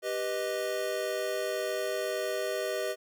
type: chord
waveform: square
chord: G augmented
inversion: none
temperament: equal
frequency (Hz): 392 / 493.9 / 622.3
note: G4 / B4 / D#5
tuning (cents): 0 / 0 / 0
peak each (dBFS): -36 / -36 / -34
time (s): 0.02-2.96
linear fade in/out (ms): 50
effects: none